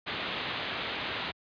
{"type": "low-pass noise", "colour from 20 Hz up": "white", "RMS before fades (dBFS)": -35, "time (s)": [0.06, 1.32], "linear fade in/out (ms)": 20, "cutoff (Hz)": 3900, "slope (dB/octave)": 48, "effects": ["high-pass 80 Hz 12 dB/octave", "resampled to 11025 Hz"]}